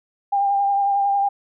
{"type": "tone with vibrato", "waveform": "sine", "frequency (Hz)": 799, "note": "G5", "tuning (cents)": 33, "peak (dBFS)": -16, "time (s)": [0.32, 1.29], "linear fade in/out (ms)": 10, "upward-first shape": "triangle", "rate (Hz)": 11, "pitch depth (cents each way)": 26, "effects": []}